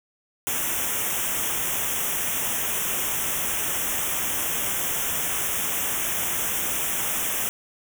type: band-stop noise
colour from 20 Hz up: white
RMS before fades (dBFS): -26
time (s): 0.47-7.49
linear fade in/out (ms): 0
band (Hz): 3500 to 5600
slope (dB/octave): 96
effects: none